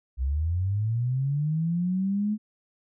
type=linear sweep; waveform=sine; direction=up; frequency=61.1 to 215.7 Hz; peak=-23 dBFS; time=0.17-2.38 s; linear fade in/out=50 ms; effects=none